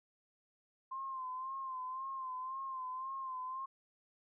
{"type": "tone with vibrato", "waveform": "sine", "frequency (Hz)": 1046.5, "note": "C6", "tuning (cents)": 0, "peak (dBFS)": -39, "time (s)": [0.91, 3.66], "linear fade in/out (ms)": 10, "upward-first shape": "sine", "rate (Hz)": 1.9, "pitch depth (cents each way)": 51, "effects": []}